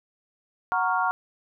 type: chord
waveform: sine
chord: Gb major seventh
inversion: none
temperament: equal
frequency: 740 / 932.3 / 1108.7 / 1396.9 Hz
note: Gb5 / Bb5 / Db6 / F6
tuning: 0 / 0 / 0 / 0 cents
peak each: -27 dBFS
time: 0.72-1.11 s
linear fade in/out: 0 ms
effects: none